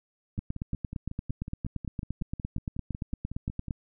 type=two click trains; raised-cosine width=5 ms; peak=-19 / -24 dBFS; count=30 / 19; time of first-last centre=0.39-3.708 / 0.38-3.683 s; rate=8.74 / 5.45 Hz; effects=none